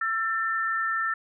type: tone pair together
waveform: sine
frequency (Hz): 1339.5 / 1788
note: E6 / A6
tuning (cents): +27 / +27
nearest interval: perfect fourth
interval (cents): 500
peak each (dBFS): -27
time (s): 0.01-1.14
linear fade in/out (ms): 5
effects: none